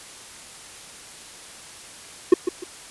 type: tone with echo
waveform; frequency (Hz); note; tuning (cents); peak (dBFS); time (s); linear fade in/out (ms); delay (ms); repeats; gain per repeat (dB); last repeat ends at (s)
triangle; 360; F#4; -47; -5; 2.32-2.34; 5; 150; 2; -11; 2.64
effects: white hiss -42 dBFS RMS until 2.9 s + resampled to 24000 Hz